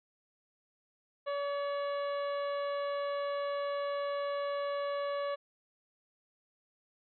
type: harmonic tone with a mistuned harmonic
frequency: 569 Hz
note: C#5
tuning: 45 cents sharp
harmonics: 1 / 2 / 3 / 4 / 5 / 6 / 7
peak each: -33 / -39 / -47 / -52 / -53 / -55 / -54 dBFS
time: 1.26-5.36 s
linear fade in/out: 20 ms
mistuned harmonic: 4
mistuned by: -40 cents
effects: none